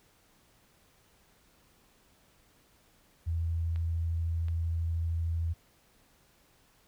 sine tone with vibrato, 83 Hz, E2, 12 cents sharp, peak -28 dBFS, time 3.26-5.54 s, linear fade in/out 20 ms, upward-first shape triangle, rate 13 Hz, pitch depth 11 cents each way
clicks, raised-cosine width 0.3 ms, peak -34 dBFS, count 2, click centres 3.76 / 4.484 s
effects pink hiss -65 dBFS RMS until 6.87 s

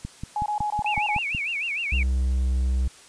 click train, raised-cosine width 5 ms, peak -19 dBFS, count 8, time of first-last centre 0.05-1.349 s, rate 5.39 Hz
sine tone bursts, 839 Hz, G#5, 17 cents sharp, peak -23 dBFS, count 7, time 0.36-1.186 s, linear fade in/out 2 ms, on 100 ms, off 21 ms
sine tone with vibrato, 2483 Hz, D#7, 4 cents flat, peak -25 dBFS, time 0.86-2.03 s, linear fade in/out 2 ms, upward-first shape sine, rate 6.6 Hz, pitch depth 210 cents each way
triangle tone with pitch glide, 64.5 to 64.05 Hz, C2 to C2, -24 to -36 cents, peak -18 dBFS, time 1.92-2.88 s, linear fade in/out 5 ms, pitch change -12 cents, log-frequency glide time 2.11-2.68 s
effects white hiss -49 dBFS RMS until 3.08 s + resampled to 22050 Hz

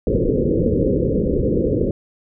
white low-pass noise, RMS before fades -18 dBFS, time 0.07-1.91 s, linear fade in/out 2 ms, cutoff 530 Hz, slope 96 dB/octave, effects none

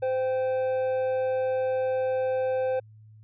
triangle tone pair together, 516.8 / 784 Hz, C5 / G5, -21 / 0 cents, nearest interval perfect fifth, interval 721 cents, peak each -22 / -33 dBFS, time 0.02-2.8 s, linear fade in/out 10 ms, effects added 108 Hz sine -48 dBFS peak until 3.23 s + resampled to 8000 Hz

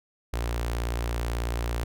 sawtooth tone with notch filter, 58.27 Hz, A#1, in tune, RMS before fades -29 dBFS, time 0.33-1.84 s, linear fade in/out 5 ms, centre 180 Hz, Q 0.96, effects none

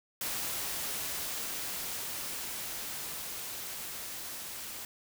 white noise with level ramp, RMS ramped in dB -35 to -42 dBFS, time 0.21-4.85 s, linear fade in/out 2 ms, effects none

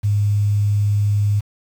sine tone, 103 Hz, G#2, 14 cents flat, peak -14 dBFS, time 0.03-1.41 s, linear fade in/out 20 ms, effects 7-bit

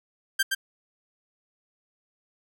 sawtooth tone with echo, 1581 Hz, G6, 14 cents sharp, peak -16 dBFS, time 0.39-0.43 s, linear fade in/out 10 ms, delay 120 ms, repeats 1, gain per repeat -4 dB, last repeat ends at 0.55 s, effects none

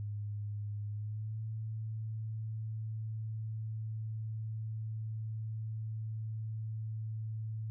sine tone with pitch glide, 103.83 to 109.88 Hz, G#2 to A2, 0 to -2 cents, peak -36 dBFS, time 0-7.7 s, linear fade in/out 0 ms, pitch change +98 cents, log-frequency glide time 0.87-1.4 s, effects none

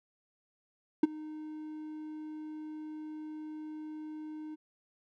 triangle tone with ADSR envelope, 308.2 Hz, D#4, 16 cents flat, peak -15 dBFS, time 1.03-4.56 s, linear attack 5 ms, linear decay 22 ms, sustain -23 dB, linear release 22 ms, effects none

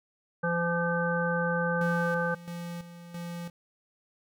harmonic tone, 171 Hz, F3, 36 cents flat, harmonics 1 / 3 / 5 / 7 / 9, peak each -30 / -30 / -36 / -36 / -31 dBFS, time 0.43-2.35 s, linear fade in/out 10 ms
square tone with tremolo, 172 Hz, F3, 26 cents flat, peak -36 dBFS, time 1.81-3.5 s, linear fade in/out 2 ms, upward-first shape square, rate 1.5 Hz, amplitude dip 65%
effects none

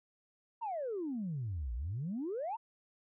sine exponential two-way sweep, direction down then up, 965 to 54.9 to 965 Hz, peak -34 dBFS, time 0.61-2.57 s, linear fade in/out 20 ms, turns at 1.74 s, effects tanh soft clip ceiling -31 dBFS

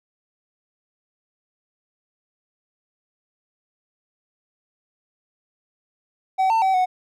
triangle tone with pitch steps, 760 / 898 / 764 / 738 Hz, F#5 / A5 / G5 / F#5, +46 / +35 / -45 / -5 cents, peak -14 dBFS, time 6.38-6.86 s, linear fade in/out 20 ms, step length 120 ms, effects none

